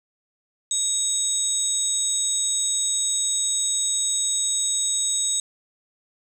sine tone cluster, 3774 / 6560 / 7990 Hz, A#7 / G#8 / B8, +21 / -22 / +19 cents, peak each -27 / -28 / -22 dBFS, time 0.71-5.4 s, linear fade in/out 2 ms, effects tanh soft clip ceiling -12 dBFS + 8-bit

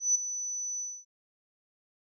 sine tone with ADSR envelope, 5980 Hz, F#8, 17 cents sharp, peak -20 dBFS, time 0-1.05 s, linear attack 150 ms, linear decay 11 ms, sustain -12 dB, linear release 250 ms, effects none

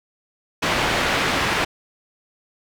white low-pass noise, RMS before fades -21 dBFS, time 0.62-1.65 s, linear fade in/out 10 ms, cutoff 2400 Hz, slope 12 dB/octave, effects none

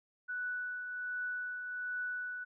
sine tone with tremolo, 1482 Hz, F#6, 2 cents sharp, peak -34 dBFS, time 0.28-2.45 s, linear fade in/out 20 ms, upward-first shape triangle, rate 1.3 Hz, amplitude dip 45%, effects none

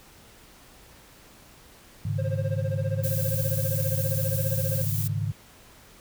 sine chord, Ab suspended fourth, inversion none, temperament equal, 103.83 / 138.59 / 155.56 Hz, Ab2 / Db3 / Eb3, 0 / 0 / 0 cents, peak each -27 / -31 / -32 dBFS, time 2.05-5.32 s, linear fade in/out 5 ms
triangle tone with tremolo, 532 Hz, C5, 29 cents sharp, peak -26 dBFS, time 2.18-4.85 s, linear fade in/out 10 ms, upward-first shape sine, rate 15 Hz, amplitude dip 95%
violet noise, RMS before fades -32 dBFS, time 3.03-5.08 s, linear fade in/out 10 ms
effects pink hiss -52 dBFS RMS until 6 s

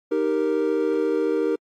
triangle chord, Eb major, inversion none, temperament equal, 311.1 / 392 / 466.2 Hz, Eb4 / G4 / Bb4, 0 / 0 / 0 cents, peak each -23 / -23 / -21 dBFS, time 0.11-1.56 s, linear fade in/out 10 ms, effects AAC 48 kbps

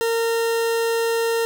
40% pulse tone, 459.3 Hz, A#4, 26 cents flat, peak -18 dBFS, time 0.01-1.45 s, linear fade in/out 0 ms, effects none

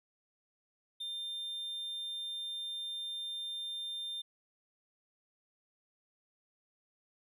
triangle tone, 3600 Hz, A7, 39 cents sharp, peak -36 dBFS, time 1-4.22 s, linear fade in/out 10 ms, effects none

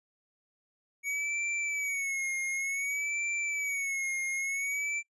square tone with vibrato, 2240 Hz, C#7, 18 cents sharp, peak -31 dBFS, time 1.03-5.03 s, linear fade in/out 50 ms, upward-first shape sine, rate 0.55 Hz, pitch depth 81 cents each way, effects noise-tail reverb RT60 0.1 s tail -23 dB re dry + resampled to 24000 Hz

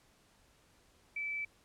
sine tone, 2313 Hz, D7, 27 cents flat, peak -35 dBFS, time 1.16-1.45 s, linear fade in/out 5 ms, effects pink hiss -67 dBFS RMS until 1.64 s + low-pass 11000 Hz 12 dB/octave

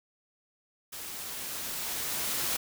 white noise with level ramp, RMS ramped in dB -41 to -30 dBFS, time 0.92-2.57 s, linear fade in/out 10 ms, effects none

